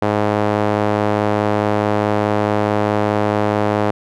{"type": "tone with band-pass filter", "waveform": "sawtooth", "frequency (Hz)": 104.7, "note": "G#2", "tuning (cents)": 15, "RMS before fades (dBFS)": -17, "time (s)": [0.02, 3.91], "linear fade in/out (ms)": 5, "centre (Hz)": 650, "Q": 0.93, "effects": []}